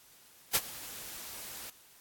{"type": "noise with ADSR envelope", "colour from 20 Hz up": "white", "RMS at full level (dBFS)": -24, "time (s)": [0.53, 1.7], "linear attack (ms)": 21, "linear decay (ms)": 49, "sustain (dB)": -20, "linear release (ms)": 4, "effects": ["white hiss -59 dBFS RMS until 2 s", "AAC 64 kbps"]}